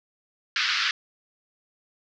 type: band-pass noise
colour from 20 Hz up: pink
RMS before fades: -25 dBFS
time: 0.56-0.91 s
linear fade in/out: 2 ms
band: 1300 to 5200 Hz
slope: 48 dB/octave
effects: none